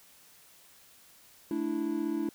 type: chord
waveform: triangle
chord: A suspended fourth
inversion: none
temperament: equal with one note detuned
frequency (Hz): 218.9 / 293.7 / 329.6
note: A3 / D4 / E4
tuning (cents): -9 / 0 / 0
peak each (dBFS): -35 / -31 / -30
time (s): 1.51-2.29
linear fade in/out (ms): 2
effects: white hiss -58 dBFS RMS until 2.34 s

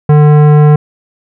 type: tone with tanh clipping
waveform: sine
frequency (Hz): 149.4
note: D3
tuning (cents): +30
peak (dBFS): -4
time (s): 0.09-0.76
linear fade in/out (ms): 5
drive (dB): 16
effects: none

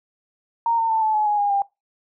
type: tone with pitch steps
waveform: sine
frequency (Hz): 927 / 907.4 / 888.2 / 869.4 / 851 / 833 / 815.4 / 798.2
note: A#5 / A#5 / A5 / A5 / G#5 / G#5 / G#5 / G5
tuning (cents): -10 / -47 / +16 / -21 / +42 / +5 / -32 / +31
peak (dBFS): -17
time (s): 0.66-1.62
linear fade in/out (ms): 2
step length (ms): 120
effects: noise-tail reverb RT60 0.2 s tail -21 dB re dry

